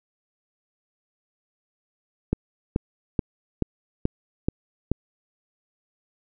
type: click train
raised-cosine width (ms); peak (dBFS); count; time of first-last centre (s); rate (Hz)
3; -8; 7; 2.33-4.916; 2.32
effects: none